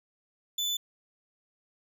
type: tone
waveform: 35% pulse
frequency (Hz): 3499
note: A7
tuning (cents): -10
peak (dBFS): -26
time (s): 0.58-0.77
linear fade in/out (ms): 5
effects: none